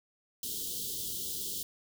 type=band-stop noise; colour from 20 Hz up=white; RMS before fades=-37 dBFS; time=0.43-1.63 s; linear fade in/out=2 ms; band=490 to 3000 Hz; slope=96 dB/octave; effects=none